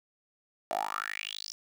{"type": "tone with high-pass filter sweep", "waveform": "10% pulse", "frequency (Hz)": 51.91, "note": "G#1", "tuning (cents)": 0, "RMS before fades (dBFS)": -36, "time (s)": [0.71, 1.52], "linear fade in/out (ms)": 0, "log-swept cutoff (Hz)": [620, 5600], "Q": 7.3, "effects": []}